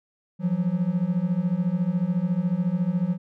triangle beating tone pair, 169.9 / 183.9 Hz, F3 / F#3, -47 / -10 cents, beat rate 14 Hz, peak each -23 / -22 dBFS, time 0.39-3.18 s, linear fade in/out 50 ms, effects none

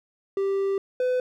triangle tone pair in turn, 392.1 / 504 Hz, G4 / B4, 0 / +35 cents, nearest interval major third, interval 435 cents, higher second, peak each -20 / -19 dBFS, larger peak second, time 0.37-0.78 / 1-1.2 s, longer first, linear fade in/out 2 ms, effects none

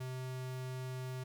square tone, 128.7 Hz, C3, 28 cents flat, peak -40 dBFS, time 0-1.24 s, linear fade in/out 10 ms, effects none

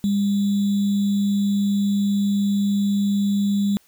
sine tone with sample-and-hold, 201.4 Hz, G3, 47 cents sharp, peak -17 dBFS, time 0.04-3.77 s, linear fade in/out 0 ms, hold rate 3675 Hz, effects white hiss -58 dBFS RMS until 3.87 s

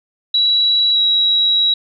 sine tone with pitch glide, 3909 to 3871 Hz, B7 to B7, -19 to -35 cents, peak -11 dBFS, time 0.34-1.74 s, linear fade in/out 5 ms, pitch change -16 cents, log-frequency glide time 0.92-0.98 s, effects none

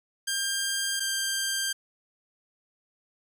10% pulse tone pair in turn, 1597 / 1585.1 Hz, G6 / G6, +32 / +19 cents, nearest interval unison, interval 13 cents, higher first, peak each -18 dBFS, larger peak neither, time 0.27-1 / 1-1.73 s, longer neither, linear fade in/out 10 ms, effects none

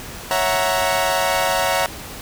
sawtooth chord, F# dominant seventh, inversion second, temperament equal, 554.4 / 659.3 / 740 / 932.3 Hz, C#5 / E5 / F#5 / A#5, 0 / 0 / 0 / 0 cents, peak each -19 dBFS, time 0.31-1.86 s, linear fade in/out 0 ms, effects pink hiss -34 dBFS RMS until 2.21 s

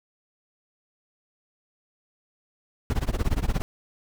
brown noise with tremolo, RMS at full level -21 dBFS, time 2.9-3.62 s, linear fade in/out 0 ms, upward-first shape sine, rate 17 Hz, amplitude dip 95%, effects none

